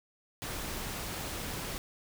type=noise; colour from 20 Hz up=pink; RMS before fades=-38 dBFS; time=0.42-1.78 s; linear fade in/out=0 ms; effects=none